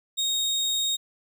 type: tone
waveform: 30% pulse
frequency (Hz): 3729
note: A#7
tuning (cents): 0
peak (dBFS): -21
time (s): 0.17-0.97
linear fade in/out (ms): 20
effects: none